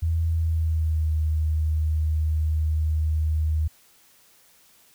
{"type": "tone with pitch glide", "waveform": "sine", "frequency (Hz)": [82.1, 77.9], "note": ["E2", "D#2"], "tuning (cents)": [-6, 3], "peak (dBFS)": -20, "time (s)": [0.02, 3.68], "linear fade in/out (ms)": 10, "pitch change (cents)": -91, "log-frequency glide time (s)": [0.3, 1.14], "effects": ["white hiss -57 dBFS RMS until 4.94 s"]}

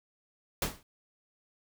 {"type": "noise with exponential decay", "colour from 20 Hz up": "pink", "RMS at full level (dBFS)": -26, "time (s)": [0.62, 0.83], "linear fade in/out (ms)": 2, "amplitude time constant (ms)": 44, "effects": []}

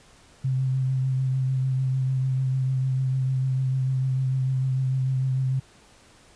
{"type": "tone with vibrato", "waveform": "sine", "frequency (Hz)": 131.1, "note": "C3", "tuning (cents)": 4, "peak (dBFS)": -21, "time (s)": [0.44, 5.6], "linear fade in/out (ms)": 10, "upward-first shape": "triangle", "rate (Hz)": 6.7, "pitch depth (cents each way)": 26, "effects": ["pink hiss -54 dBFS RMS until 6.35 s", "resampled to 22050 Hz"]}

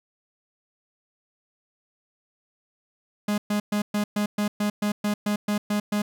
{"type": "tone bursts", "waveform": "45% pulse", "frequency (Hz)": 207.7, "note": "G#3", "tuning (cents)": 0, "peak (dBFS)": -22, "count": 13, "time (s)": [3.28, 6.02], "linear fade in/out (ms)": 5, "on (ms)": 100, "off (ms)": 120, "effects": []}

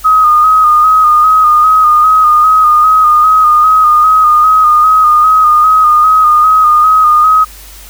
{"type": "tone with vibrato", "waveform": "sine", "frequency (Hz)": 1244.5, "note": "D#6", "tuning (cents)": 0, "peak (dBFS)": -3, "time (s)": [0.04, 7.45], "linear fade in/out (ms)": 20, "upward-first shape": "square", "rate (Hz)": 2.5, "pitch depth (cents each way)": 31, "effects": ["added 50 Hz sine -33 dBFS peak until 7.89 s", "white hiss -34 dBFS RMS until 7.89 s"]}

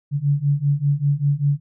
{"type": "beating tone pair", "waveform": "sine", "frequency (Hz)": [140.5, 145.6], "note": ["C#3", "D3"], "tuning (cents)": [24, -15], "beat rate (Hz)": 5.1, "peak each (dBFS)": [-20, -19], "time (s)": [0.11, 1.6], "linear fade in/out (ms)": 50, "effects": []}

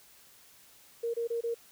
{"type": "tone bursts", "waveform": "sine", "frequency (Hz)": 466.2, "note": "A#4", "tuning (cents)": 0, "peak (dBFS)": -29, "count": 4, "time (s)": [1.03, 1.545], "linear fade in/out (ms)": 10, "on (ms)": 110, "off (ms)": 25, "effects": ["white hiss -58 dBFS RMS until 1.71 s"]}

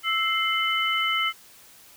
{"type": "tone cluster", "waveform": "sine", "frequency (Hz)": [1316, 2094, 3009], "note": ["E6", "C7", "F#7"], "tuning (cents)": [-3, 1, 28], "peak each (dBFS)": -26, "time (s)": [0.03, 1.33], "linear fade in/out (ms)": 50, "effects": ["white hiss -51 dBFS RMS until 1.96 s"]}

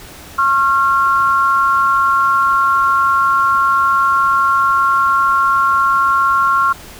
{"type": "tone pair together", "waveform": "sine", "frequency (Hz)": [1086, 1379.8], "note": ["C#6", "F6"], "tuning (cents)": [-36, -21], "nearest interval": "major third", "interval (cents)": 415, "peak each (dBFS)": -13, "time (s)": [0.38, 6.73], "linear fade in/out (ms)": 10, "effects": ["pink hiss -36 dBFS RMS until 6.99 s"]}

